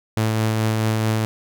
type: tone with tremolo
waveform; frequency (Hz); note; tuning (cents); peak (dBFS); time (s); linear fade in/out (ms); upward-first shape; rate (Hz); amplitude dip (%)
sawtooth; 110; A2; 0; -13; 0.17-1.25; 0; triangle; 4.6; 25
effects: none